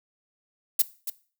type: noise with echo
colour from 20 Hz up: violet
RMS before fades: -19 dBFS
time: 0.79-0.82 s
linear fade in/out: 5 ms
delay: 280 ms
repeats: 1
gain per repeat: -11 dB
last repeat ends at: 1.1 s
effects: noise-tail reverb RT60 0.4 s tail -18 dB re dry